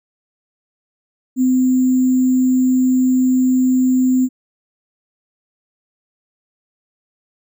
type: tone with sample-and-hold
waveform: sine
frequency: 256.2 Hz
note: C4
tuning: 36 cents flat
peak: -11 dBFS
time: 1.36-4.29 s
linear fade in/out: 50 ms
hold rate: 7350 Hz
effects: none